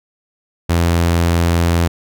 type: tone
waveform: sawtooth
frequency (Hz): 85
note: F2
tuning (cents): -46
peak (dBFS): -8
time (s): 0.69-1.88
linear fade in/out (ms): 10
effects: none